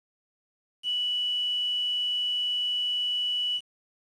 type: tone with quantisation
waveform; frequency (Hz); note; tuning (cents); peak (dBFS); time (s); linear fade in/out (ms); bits
sine; 2954; F#7; -3; -25; 0.83-3.61; 50; 8
effects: resampled to 24000 Hz